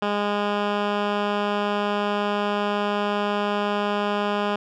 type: tone with low-pass filter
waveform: 10% pulse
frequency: 205.5 Hz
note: G#3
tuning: 18 cents flat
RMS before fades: -24 dBFS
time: 0.02-4.56 s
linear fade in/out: 5 ms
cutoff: 2800 Hz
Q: 1
effects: none